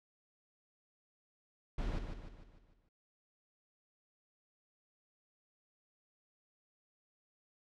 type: noise with echo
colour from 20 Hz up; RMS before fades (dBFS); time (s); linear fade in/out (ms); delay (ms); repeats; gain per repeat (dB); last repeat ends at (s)
brown; -37; 1.78-1.99; 5; 150; 6; -6; 2.89
effects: low-pass 5000 Hz 12 dB/octave